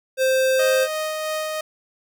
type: tone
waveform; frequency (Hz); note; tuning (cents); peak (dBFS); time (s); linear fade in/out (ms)
square; 523.3; C5; 0; -17; 0.17-0.88; 50
type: tone with tremolo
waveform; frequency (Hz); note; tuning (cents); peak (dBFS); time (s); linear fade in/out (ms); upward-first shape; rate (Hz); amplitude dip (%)
sawtooth; 622.3; D#5; 0; -19; 0.59-1.61; 5; sine; 3; 25
effects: none